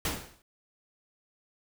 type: noise with exponential decay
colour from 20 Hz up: pink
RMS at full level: -27 dBFS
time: 0.05-0.42 s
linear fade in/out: 2 ms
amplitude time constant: 79 ms
effects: none